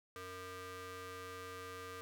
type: ring-modulated tone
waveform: sawtooth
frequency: 370 Hz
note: F#4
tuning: in tune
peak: -39 dBFS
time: 0.16-2.01 s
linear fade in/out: 0 ms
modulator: 831 Hz
effects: none